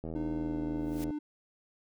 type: click train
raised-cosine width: 2 ms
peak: -26 dBFS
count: 87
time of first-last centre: 0.04-1.106 s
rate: 80.7 Hz
type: tone with pitch glide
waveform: triangle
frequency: 303.7 to 298.7 Hz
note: D#4 to D4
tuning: -42 to +29 cents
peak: -31 dBFS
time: 0.15-1.19 s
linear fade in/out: 10 ms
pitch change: -29 cents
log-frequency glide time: 0.29-0.56 s
type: noise with exponential growth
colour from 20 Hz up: white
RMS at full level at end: -45 dBFS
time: 0.75-1.04 s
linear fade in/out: 0 ms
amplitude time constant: 62 ms
effects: none